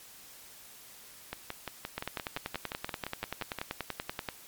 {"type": "two click trains", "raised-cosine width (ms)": 0.3, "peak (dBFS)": [-19, -17], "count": [14, 25], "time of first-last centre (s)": [[1.33, 3.587], [1.98, 4.288]], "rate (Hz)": [5.76, 10.4], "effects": ["white hiss -52 dBFS RMS until 4.47 s", "MP3 96 kbps"]}